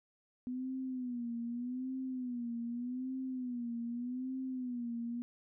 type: tone with vibrato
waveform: sine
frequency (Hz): 247.5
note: B3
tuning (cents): +4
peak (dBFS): -36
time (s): 0.47-5.22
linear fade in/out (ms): 0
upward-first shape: sine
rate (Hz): 0.83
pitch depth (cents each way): 98
effects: none